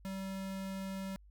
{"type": "tone", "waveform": "square", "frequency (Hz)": 192.4, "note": "G3", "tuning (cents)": -32, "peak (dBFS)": -39, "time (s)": [0.05, 1.16], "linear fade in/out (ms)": 0, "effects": ["added 50 Hz sine -56 dBFS peak until 1.3 s"]}